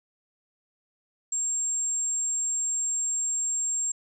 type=tone; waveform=sine; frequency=7459 Hz; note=A#8; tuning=in tune; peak=-25 dBFS; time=1.32-3.92 s; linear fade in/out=5 ms; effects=none